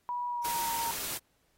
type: tone with pitch glide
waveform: sine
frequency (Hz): 973 to 926.9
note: B5 to A#5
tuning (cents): -26 to -10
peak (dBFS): -31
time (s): 0.09-0.91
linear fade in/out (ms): 0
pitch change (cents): -84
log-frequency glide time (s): 0.28-0.67
type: noise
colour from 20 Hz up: white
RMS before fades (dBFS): -36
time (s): 0.44-1.18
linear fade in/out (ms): 10
effects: pink hiss -72 dBFS RMS until 1.57 s + AAC 48 kbps